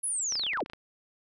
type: linear sweep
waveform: sine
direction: down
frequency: 10820 to 130.81 Hz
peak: -28 dBFS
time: 0.03-0.64 s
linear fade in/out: 10 ms
type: clicks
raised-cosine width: 0.3 ms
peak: -25 dBFS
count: 11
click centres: 0.323 / 0.355 / 0.396 / 0.436 / 0.466 / 0.534 / 0.573 / 0.605 / 0.661 / 0.699 / 0.734 s
effects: none